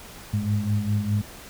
sine tone cluster, 101.7 / 106.6 / 207.7 Hz, G#2 / G#2 / G#3, -36 / +46 / 0 cents, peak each -25 / -26 / -27 dBFS, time 0.33-1.22 s, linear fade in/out 10 ms, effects pink hiss -43 dBFS RMS until 1.49 s

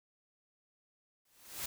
white noise with exponential growth, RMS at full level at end -36 dBFS, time 1.25-1.66 s, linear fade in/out 5 ms, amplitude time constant 88 ms, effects none

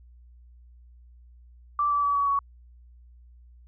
sine tone with pitch steps, 1168 / 1155.9 / 1144 / 1132.1 / 1120.4 Hz, D6 / D6 / D6 / C#6 / C#6, -10 / -28 / -46 / +36 / +18 cents, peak -21 dBFS, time 1.79-2.39 s, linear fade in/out 2 ms, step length 120 ms, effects added 60 Hz sine -49 dBFS peak until 3.67 s

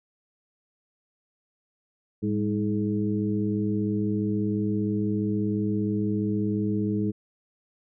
harmonic tone with a mistuned harmonic, 106 Hz, G#2, 36 cents sharp, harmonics 1 / 2 / 3 / 4, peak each -30 / -26 / -29 / -33 dBFS, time 2.22-7.12 s, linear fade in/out 20 ms, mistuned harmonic 2, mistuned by -75 cents, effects none

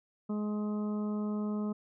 harmonic tone, 210 Hz, G#3, 19 cents sharp, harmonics 1 / 2 / 3 / 4 / 5 / 6, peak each -31 / -41 / -47 / -53 / -50 / -50 dBFS, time 0.29-1.73 s, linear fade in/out 10 ms, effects none

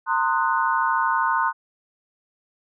sine chord, C half-diminished seventh, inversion third, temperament equal with one note detuned, 913.7 / 1046.5 / 1244.5 / 1480 Hz, Bb5 / C6 / Eb6 / Gb6, -35 / 0 / 0 / 0 cents, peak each -23 / -23 / -27 / -25 dBFS, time 0.06-1.53 s, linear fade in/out 50 ms, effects none

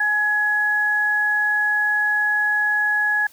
sine tone pair together, 840 / 1682.3 Hz, G#5 / G#6, +19 / +22 cents, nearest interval octave, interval 1203 cents, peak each -27 / -17 dBFS, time 0-3.27 s, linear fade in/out 5 ms, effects white hiss -51 dBFS RMS until 3.32 s

